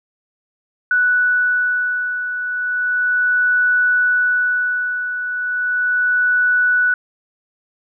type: beating tone pair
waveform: sine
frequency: 1480 / 1480.35 Hz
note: F#6 / F#6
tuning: 0 / 0 cents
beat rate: 0.35 Hz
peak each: -15 / -22 dBFS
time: 0.91-6.94 s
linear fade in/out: 2 ms
effects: none